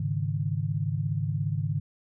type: chord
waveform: sine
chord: Ab suspended fourth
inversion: none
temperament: equal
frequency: 103.83 / 138.59 / 155.56 Hz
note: Ab2 / Db3 / Eb3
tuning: 0 / 0 / 0 cents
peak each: -30 dBFS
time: 0-1.8 s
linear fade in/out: 5 ms
effects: none